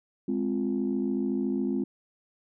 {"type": "chord", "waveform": "sine", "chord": "F minor", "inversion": "first", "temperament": "equal", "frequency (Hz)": [207.7, 261.6, 349.2], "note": ["Ab3", "C4", "F4"], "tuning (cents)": [0, 0, 0], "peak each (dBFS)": [-29, -28, -31], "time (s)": [0.28, 1.84], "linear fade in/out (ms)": 5, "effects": ["tanh soft clip ceiling -18 dBFS"]}